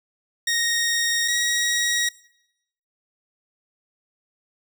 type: tone pair in turn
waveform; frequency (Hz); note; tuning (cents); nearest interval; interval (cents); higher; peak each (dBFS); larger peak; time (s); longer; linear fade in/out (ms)
15% pulse; 1864.7 / 1898.4; A#6 / A#6; 0 / +31; unison; 31; second; -14; neither; 0.47-1.28 / 1.28-2.09; neither; 5
effects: noise-tail reverb RT60 0.8 s tail -21 dB re dry